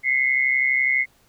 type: tone pair together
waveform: sine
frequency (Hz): 2036 / 2168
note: C7 / C#7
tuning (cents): -48 / -39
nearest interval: minor second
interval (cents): 109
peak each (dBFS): -20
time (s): 0.03-1.06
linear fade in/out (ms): 50
effects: pink hiss -59 dBFS RMS until 1.28 s